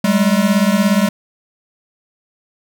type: beating tone pair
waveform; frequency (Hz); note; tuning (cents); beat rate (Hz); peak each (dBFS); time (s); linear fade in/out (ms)
square; 193.7 / 210.7; G3 / G#3; -20 / +25; 17; -15; 0.04-1.09; 5
effects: none